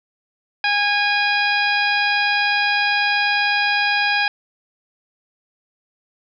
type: harmonic tone with a mistuned harmonic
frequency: 821 Hz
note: G#5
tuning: 20 cents flat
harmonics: 1 / 2 / 3 / 4 / 5 / 6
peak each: -22 / -20 / -21 / -28 / -29 / -27 dBFS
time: 0.64-4.28 s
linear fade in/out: 2 ms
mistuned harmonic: 5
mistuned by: -41 cents
effects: none